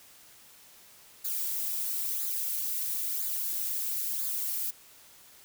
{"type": "noise with flanger", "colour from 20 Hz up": "violet", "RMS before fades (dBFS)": -32, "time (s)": [1.24, 4.71], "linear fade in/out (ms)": 10, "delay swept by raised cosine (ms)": [0.34, 3.84], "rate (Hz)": 1, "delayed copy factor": -0.75, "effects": ["white hiss -55 dBFS RMS until 5.44 s"]}